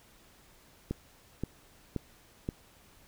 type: click train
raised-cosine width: 3 ms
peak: -19 dBFS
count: 4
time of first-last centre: 0.91-2.489 s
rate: 1.9 Hz
effects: pink hiss -60 dBFS RMS until 3.07 s